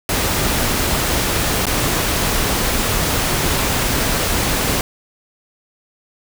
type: noise with dropouts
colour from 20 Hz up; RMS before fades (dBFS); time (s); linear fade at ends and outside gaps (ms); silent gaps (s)
pink; -18; 0.09-4.81; 1; 1.655-1.667
effects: none